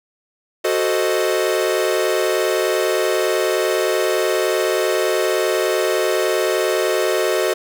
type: chord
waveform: 45% pulse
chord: F# diminished seventh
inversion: none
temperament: equal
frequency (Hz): 370 / 440 / 523.3 / 622.3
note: F#4 / A4 / C5 / Eb5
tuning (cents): 0 / 0 / 0 / 0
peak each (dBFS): -21 / -22 / -24 / -22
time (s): 0.64-7.54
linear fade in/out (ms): 10
effects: none